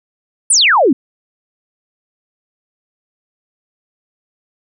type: exponential sweep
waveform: sine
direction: down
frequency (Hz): 10230 to 235.1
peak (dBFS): -7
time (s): 0.5-0.93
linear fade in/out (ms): 5
effects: none